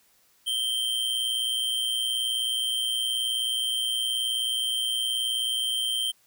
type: tone with amplitude modulation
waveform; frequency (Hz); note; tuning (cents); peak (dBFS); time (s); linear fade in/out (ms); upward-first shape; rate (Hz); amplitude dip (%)
square; 3136; G7; 0; -23; 0.46-6.12; 20; sine; 119; 55
effects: white hiss -63 dBFS RMS until 6.26 s